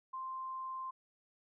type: tone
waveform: sine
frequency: 1046.5 Hz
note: C6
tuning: in tune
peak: -39 dBFS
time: 0.13-0.91 s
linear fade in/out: 10 ms
effects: none